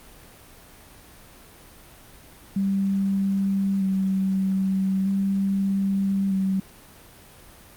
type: tone with vibrato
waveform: sine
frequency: 193.6 Hz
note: G3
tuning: 21 cents flat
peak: -20 dBFS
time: 2.56-6.6 s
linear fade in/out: 5 ms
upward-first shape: square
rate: 0.4 Hz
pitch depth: 18 cents each way
effects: pink hiss -48 dBFS RMS until 7.76 s + Opus 32 kbps